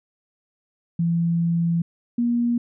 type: tone pair in turn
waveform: sine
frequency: 168.7 / 238.1 Hz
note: E3 / A#3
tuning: +40 / +37 cents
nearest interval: tritone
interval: 597 cents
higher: second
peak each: -18 dBFS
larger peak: neither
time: 0.99-1.82 / 2.18-2.58 s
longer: first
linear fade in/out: 5 ms
effects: none